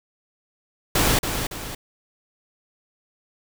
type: noise with echo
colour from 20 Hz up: pink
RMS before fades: -19 dBFS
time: 0.95-1.19 s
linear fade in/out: 5 ms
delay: 280 ms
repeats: 2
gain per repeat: -7 dB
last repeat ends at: 1.75 s
effects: none